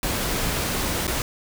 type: noise with dropouts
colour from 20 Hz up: pink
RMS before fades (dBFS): -25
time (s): 0.03-1.22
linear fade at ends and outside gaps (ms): 1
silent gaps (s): 1.069-1.078
effects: none